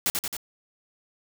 white noise with echo, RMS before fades -24 dBFS, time 0.06-0.1 s, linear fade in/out 0 ms, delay 89 ms, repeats 3, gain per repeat -3 dB, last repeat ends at 0.367 s, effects none

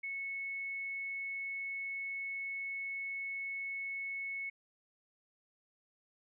sine tone, 2202 Hz, C#7, 12 cents flat, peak -37 dBFS, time 0.03-4.5 s, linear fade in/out 10 ms, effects none

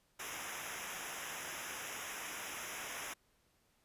pink noise with comb filter, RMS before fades -44 dBFS, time 0.19-3.14 s, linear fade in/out 10 ms, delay 0.23 ms, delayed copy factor -0.95, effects pink hiss -74 dBFS RMS until 3.84 s + resampled to 32000 Hz

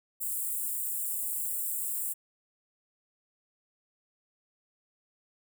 white high-pass noise, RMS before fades -33 dBFS, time 0.2-2.14 s, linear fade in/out 20 ms, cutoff 7500 Hz, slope 96 dB/octave, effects none

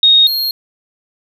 sine / square tone pair in turn, 3729 / 4246 Hz, A#7 / C8, 0 / +25 cents, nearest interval major second, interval 225 cents, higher second, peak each -5 / -15 dBFS, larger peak first, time 0.03-0.27 / 0.27-0.51 s, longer neither, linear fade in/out 2 ms, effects none

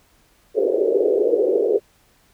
pink band-pass noise, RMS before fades -18 dBFS, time 0.54-1.8 s, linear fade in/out 50 ms, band 380 to 500 Hz, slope 48 dB/octave, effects pink hiss -58 dBFS RMS until 2.33 s

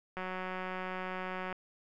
click train, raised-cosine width 0.5 ms, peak -24 dBFS, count 252, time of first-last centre 0.17-1.527 s, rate 185 Hz, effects none

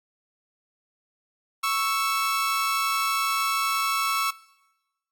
sawtooth tone pair together, 1108.7 / 1320 Hz, C#6 / E6, 0 / +2 cents, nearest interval minor third, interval 302 cents, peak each -22 dBFS, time 1.63-4.31 s, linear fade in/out 10 ms, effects noise-tail reverb RT60 1.0 s tail -21 dB re dry + AAC 64 kbps

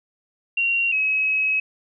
sine tone pair in turn, 2754 / 2558 Hz, F7 / D#7, -25 / +47 cents, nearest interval minor second, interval 128 cents, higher first, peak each -18 dBFS, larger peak neither, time 0.57-0.92 / 0.92-1.6 s, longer second, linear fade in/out 5 ms, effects none

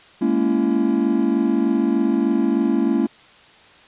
triangle chord, A# half-diminished seventh, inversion third, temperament just, 209.8 / 233.1 / 279.7 / 335.6 Hz, G#3 / A#3 / C#4 / E4, +18 / 0 / +16 / +31 cents, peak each -21 / -19 / -19 / -20 dBFS, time 0.21-3.07 s, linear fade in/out 10 ms, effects white hiss -48 dBFS RMS until 3.87 s + resampled to 8000 Hz

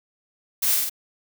blue noise with echo, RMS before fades -22 dBFS, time 0.62-0.75 s, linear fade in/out 10 ms, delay 49 ms, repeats 3, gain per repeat -2 dB, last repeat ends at 0.897 s, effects none

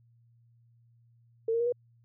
sine tone with pitch steps, 451.4 / 462.8 / 474.4 / 486.3 Hz, A4 / A#4 / A#4 / B4, +44 / -13 / +30 / -27 cents, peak -25 dBFS, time 1.48-1.724 s, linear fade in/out 5 ms, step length 61 ms, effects added 117 Hz sine -60 dBFS peak until 2.04 s

